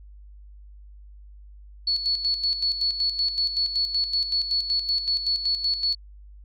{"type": "tone with tremolo", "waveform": "sine", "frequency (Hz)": 4411, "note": "C#8", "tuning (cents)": -9, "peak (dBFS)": -20, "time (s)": [1.87, 5.95], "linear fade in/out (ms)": 5, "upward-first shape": "square", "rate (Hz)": 5.3, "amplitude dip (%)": 60, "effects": ["added 50 Hz sine -43 dBFS peak until 6.44 s"]}